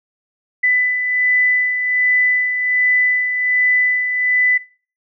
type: beating tone pair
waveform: sine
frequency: 1996 / 1997.3 Hz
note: B6 / B6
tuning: +18 / +19 cents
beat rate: 1.3 Hz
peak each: -14 / -23 dBFS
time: 0.63-4.58 s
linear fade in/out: 10 ms
effects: noise-tail reverb RT60 0.4 s tail -20 dB re dry